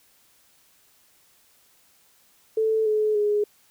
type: tone with pitch steps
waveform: sine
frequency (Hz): 440.4 / 428.1 / 416.2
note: A4 / A4 / G#4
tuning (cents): +2 / -47 / +4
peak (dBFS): -19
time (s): 2.57-3.44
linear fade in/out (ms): 5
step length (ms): 290
effects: white hiss -60 dBFS RMS until 3.7 s